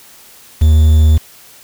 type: tone with quantisation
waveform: triangle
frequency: 77.78 Hz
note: D#2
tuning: in tune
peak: -3 dBFS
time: 0.61-1.18 s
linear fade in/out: 10 ms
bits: 5
effects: white hiss -41 dBFS RMS until 1.63 s